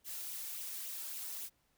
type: noise with flanger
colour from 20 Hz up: blue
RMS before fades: -43 dBFS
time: 0.04-1.5 s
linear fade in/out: 50 ms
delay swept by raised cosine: 0.29 to 2.29 ms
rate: 3.6 Hz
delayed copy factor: +0.5
effects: pink hiss -75 dBFS RMS until 1.77 s